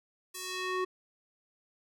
square tone with band-pass filter sweep, 370 Hz, F#4, in tune, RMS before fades -35 dBFS, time 0.34-0.85 s, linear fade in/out 10 ms, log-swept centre 11000 to 840 Hz, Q 0.76, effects none

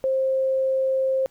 sine tone, 529 Hz, C5, 19 cents sharp, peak -19 dBFS, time 0.04-1.26 s, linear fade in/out 0 ms, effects pink hiss -61 dBFS RMS until 1.3 s

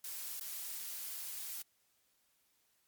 blue noise with dropouts, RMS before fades -43 dBFS, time 0.04-1.62 s, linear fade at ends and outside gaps 2 ms, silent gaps 0.397-0.41 s, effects white hiss -75 dBFS RMS until 2.87 s + MP3 96 kbps

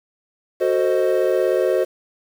triangle chord, F# diminished seventh, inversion none, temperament equal with one note detuned, 370 / 446.1 / 523.3 / 622.3 Hz, F#4 / A4 / C5 / Eb5, 0 / +24 / 0 / 0 cents, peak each -18 / -22 / -18 / -21 dBFS, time 0.6-1.85 s, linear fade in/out 20 ms, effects 7-bit

